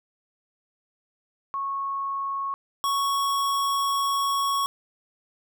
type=tone pair in turn; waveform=sine / square; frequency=1100 / 1109.6 Hz; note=C#6 / C#6; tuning=-14 / +1 cents; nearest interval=unison; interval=15 cents; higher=second; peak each=-26 / -23 dBFS; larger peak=second; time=1.54-2.54 / 2.84-4.66 s; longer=second; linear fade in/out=0 ms; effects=none